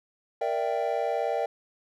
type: chord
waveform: triangle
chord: E half-diminished seventh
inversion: second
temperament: equal with one note detuned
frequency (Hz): 466.2 / 587.3 / 666.5 / 784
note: Bb4 / D5 / E5 / G5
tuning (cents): 0 / 0 / +19 / 0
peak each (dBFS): -29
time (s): 0.41-1.46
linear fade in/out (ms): 5
effects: none